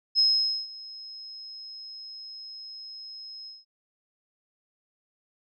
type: tone with ADSR envelope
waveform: sine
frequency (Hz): 5140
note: E8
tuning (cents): -45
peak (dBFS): -17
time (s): 0.15-3.65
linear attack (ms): 39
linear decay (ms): 480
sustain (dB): -22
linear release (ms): 180
effects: none